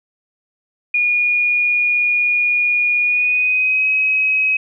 sine tone with pitch glide, 2441 to 2543 Hz, D#7 to D#7, -34 to +37 cents, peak -13 dBFS, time 0.94-4.57 s, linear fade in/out 5 ms, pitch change +71 cents, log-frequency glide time 3.01-3.87 s, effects none

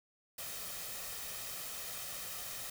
white noise with comb filter, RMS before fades -43 dBFS, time 0.38-2.7 s, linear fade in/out 5 ms, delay 1.6 ms, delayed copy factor +0.5, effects none

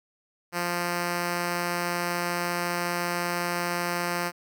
5% pulse tone, 174.61 Hz, F3, in tune, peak -15 dBFS, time 0.52-4.32 s, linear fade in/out 50 ms, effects none

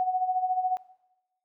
sine tone with tremolo, 740 Hz, F#5, in tune, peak -21 dBFS, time 0-0.77 s, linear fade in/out 0 ms, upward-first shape sine, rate 14 Hz, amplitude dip 65%, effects noise-tail reverb RT60 1.0 s tail -19 dB re dry

